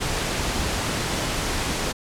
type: noise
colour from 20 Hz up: pink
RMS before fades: -25 dBFS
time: 0-1.93 s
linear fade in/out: 20 ms
effects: low-pass 9000 Hz 12 dB/octave